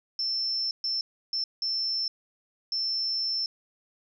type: tone bursts at uneven times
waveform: sine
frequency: 5340 Hz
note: E8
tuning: 22 cents sharp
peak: -26 dBFS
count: 5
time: 0.19-0.71 / 0.84-1.01 / 1.33-1.44 / 1.62-2.08 / 2.72-3.46 s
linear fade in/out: 2 ms
effects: none